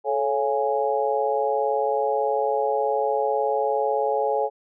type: harmonic tone with a mistuned harmonic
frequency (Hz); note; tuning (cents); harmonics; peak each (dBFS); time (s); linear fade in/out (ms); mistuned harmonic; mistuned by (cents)
138.2; C#3; -5; 3 / 4 / 5 / 6; -25 / -25 / -29 / -25; 0.04-4.5; 50; 3; +76
effects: none